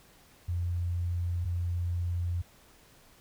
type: tone pair in turn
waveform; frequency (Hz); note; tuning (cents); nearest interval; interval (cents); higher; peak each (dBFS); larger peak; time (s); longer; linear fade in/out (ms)
sine; 87.31 / 87.31; F2 / F2; 0 / 0; unison; 0; neither; -28; neither; 0.48-1.45 / 1.45-2.42; neither; 10
effects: pink hiss -59 dBFS RMS until 3.2 s